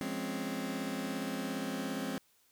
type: chord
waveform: sawtooth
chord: Db major seventh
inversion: first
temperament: just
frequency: 173.24 / 207.9 / 259.9 / 277.2 Hz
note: F3 / Ab3 / C4 / Db4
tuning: -14 / +2 / -11 / 0 cents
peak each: -39 / -36 / -34 / -38 dBFS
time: 0.01-2.18 s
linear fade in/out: 0 ms
effects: white hiss -69 dBFS RMS until 2.51 s